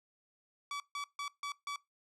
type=tone bursts; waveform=sawtooth; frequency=1145 Hz; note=D6; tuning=44 cents flat; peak=-33 dBFS; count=5; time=0.71-1.76 s; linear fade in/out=2 ms; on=90 ms; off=150 ms; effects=noise-tail reverb RT60 0.2 s tail -22 dB re dry + low-pass 7000 Hz 12 dB/octave